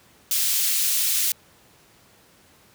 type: high-pass noise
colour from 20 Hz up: white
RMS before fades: -22 dBFS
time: 0.31-1.32 s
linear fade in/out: 2 ms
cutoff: 3000 Hz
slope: 12 dB/octave
effects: pink hiss -55 dBFS RMS until 2.74 s + high-pass 80 Hz 12 dB/octave